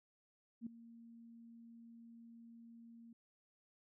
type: tone with ADSR envelope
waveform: sine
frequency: 231.5 Hz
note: A#3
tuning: 12 cents flat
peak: -39 dBFS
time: 0.61-3.13 s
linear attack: 55 ms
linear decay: 4 ms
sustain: -16 dB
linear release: 4 ms
effects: none